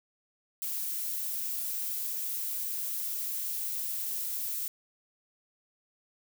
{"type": "noise", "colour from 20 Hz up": "violet", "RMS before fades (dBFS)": -34, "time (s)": [0.62, 4.68], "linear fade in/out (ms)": 0, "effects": []}